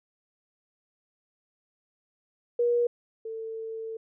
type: tone pair in turn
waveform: sine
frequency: 478.5 / 446.9 Hz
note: A#4 / A4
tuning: +45 / +27 cents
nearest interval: minor second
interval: 118 cents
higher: first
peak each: -21 / -33 dBFS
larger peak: first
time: 2.59-2.87 / 3.25-3.97 s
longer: second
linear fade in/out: 5 ms
effects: none